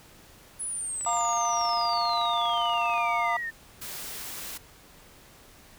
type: exponential sweep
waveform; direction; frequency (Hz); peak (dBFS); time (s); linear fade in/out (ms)
sine; down; 10320 to 1788; -30; 0.59-3.51; 20
type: click train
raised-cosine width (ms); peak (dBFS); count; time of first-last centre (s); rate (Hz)
0.3; -28; 50; 1.01-2.978; 24.9
type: chord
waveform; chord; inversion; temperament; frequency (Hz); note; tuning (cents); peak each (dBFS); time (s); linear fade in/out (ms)
triangle; Bb major; second; equal with one note detuned; 698.5 / 932.3 / 1204.2; F5 / Bb5 / D6; 0 / 0 / +43; -27; 1.06-3.37; 5
type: noise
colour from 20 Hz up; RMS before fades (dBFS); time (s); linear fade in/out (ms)
white; -38; 3.81-4.58; 10
effects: pink hiss -53 dBFS RMS until 5.78 s